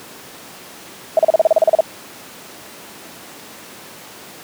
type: tone bursts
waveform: sine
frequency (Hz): 642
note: E5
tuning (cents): -46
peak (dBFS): -7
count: 12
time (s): 1.17-1.807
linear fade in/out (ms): 2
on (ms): 21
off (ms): 35
effects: pink hiss -37 dBFS RMS until 4.43 s + high-pass 200 Hz 12 dB/octave

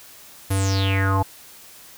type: tone with low-pass filter sweep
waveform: square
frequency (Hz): 96.9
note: G2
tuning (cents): -20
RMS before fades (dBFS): -20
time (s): 0.5-1.23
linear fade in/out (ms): 10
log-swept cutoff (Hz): 12000 to 810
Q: 7.7
effects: white hiss -45 dBFS RMS until 1.97 s

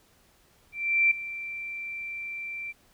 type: tone with ADSR envelope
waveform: sine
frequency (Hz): 2349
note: D7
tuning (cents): 0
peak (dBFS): -17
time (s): 0.72-2.73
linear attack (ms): 390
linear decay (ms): 7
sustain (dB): -16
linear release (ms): 28
effects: pink hiss -62 dBFS RMS until 2.93 s

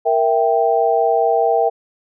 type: chord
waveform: sine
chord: E diminished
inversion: second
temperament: equal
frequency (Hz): 466.2 / 659.3 / 784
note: Bb4 / E5 / G5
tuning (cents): 0 / 0 / 0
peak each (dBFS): -17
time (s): 0.05-1.7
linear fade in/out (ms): 20
effects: none

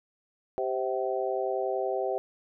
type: harmonic tone with a mistuned harmonic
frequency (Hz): 130.3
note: C3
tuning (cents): -7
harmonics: 3 / 4 / 5 / 6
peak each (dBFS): -31 / -32 / -33 / -34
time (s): 0.58-2.18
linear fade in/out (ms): 0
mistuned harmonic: 6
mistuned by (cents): -43
effects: none

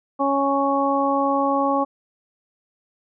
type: harmonic tone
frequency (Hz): 277.2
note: C#4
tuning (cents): 0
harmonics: 1 / 2 / 3 / 4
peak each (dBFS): -23 / -23 / -23 / -23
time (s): 0.19-1.85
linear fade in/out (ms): 20
effects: none

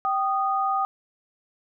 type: tone pair together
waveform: sine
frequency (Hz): 778 / 1235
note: G5 / D#6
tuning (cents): -13 / -13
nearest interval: minor sixth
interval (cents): 800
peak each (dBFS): -24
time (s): 0.05-0.85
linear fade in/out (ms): 0
effects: none

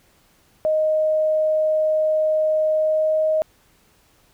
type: tone with pitch glide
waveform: sine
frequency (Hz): 622.3 to 626.3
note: D#5 to D#5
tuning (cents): 0 to +11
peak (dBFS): -16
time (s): 0.65-3.42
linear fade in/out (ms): 0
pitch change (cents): +11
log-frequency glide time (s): 2.72-3.3
effects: pink hiss -58 dBFS RMS until 4.33 s

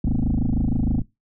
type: tone with frequency modulation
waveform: sine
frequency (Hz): 103.83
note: G#2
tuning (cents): 0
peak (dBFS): -16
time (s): 0.04-1.02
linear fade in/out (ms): 5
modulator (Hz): 26.4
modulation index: 6.3
effects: noise-tail reverb RT60 0.2 s tail -21 dB re dry + tanh soft clip ceiling -16 dBFS

